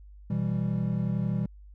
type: chord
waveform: triangle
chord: E minor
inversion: second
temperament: equal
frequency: 123.47 / 164.81 / 196 Hz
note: B2 / E3 / G3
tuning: 0 / 0 / 0 cents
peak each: -28 dBFS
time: 0.3-1.46 s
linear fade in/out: 5 ms
effects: added 50 Hz sine -46 dBFS peak until 1.74 s